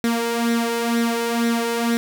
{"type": "tone with flanger", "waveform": "sawtooth", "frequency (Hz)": 233.1, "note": "A#3", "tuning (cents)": 0, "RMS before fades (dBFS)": -21, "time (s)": [0.04, 1.97], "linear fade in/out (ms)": 0, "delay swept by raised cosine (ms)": [0.51, 2.31], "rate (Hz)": 2.1, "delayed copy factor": 0.6, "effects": []}